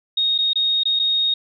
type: tone with dropouts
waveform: sine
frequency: 3729 Hz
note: A#7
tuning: in tune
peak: -16 dBFS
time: 0.17-1.34 s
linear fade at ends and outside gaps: 5 ms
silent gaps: 0.38-0.386 / 0.533-0.556 / 0.835-0.854 / 0.992-0.996 s
effects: none